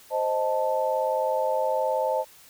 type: chord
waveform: sine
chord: A diminished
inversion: first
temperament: equal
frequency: 523.3 / 622.3 / 880 Hz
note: C5 / Eb5 / A5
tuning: 0 / 0 / 0 cents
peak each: -26 / -27 / -27 dBFS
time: 0.1-2.25 s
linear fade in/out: 50 ms
effects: white hiss -52 dBFS RMS until 2.49 s